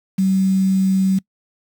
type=tone with quantisation; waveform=sine; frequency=190.9 Hz; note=G3; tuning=46 cents flat; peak=-13 dBFS; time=0.18-1.19 s; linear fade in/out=10 ms; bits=6; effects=noise-tail reverb RT60 0.1 s tail -24 dB re dry